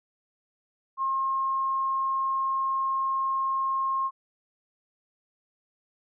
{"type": "tone", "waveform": "sine", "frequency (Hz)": 1071, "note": "C6", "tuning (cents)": 40, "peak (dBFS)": -24, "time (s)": [0.97, 4.11], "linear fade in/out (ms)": 50, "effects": []}